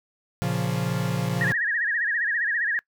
45% pulse chord, Bb minor, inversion none, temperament equal, 116.54 / 138.59 / 174.61 Hz, Bb2 / Db3 / F3, 0 / 0 / 0 cents, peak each -29 / -28 / -27 dBFS, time 0.42-1.52 s, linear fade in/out 0 ms
sine tone with vibrato, 1767 Hz, A6, 7 cents sharp, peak -22 dBFS, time 1.41-2.79 s, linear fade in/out 0 ms, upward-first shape sine, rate 15 Hz, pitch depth 140 cents each way
effects noise-tail reverb RT60 0.1 s tail -24 dB re dry

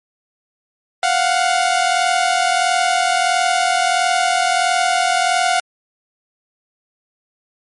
sawtooth tone pair together, 698.5 / 740 Hz, F5 / F#5, 0 / 0 cents, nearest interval minor second, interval 100 cents, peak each -13 dBFS, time 1.03-5.6 s, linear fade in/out 2 ms, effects MP3 48 kbps

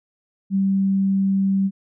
sine tone, 194.3 Hz, G3, 15 cents flat, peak -16 dBFS, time 0.5-1.71 s, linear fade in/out 50 ms, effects none

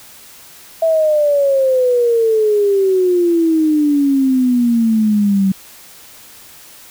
sine exponential sweep, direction down, 659.3 to 190 Hz, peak -10 dBFS, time 0.82-5.52 s, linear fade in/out 5 ms, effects white hiss -40 dBFS RMS until 6.9 s

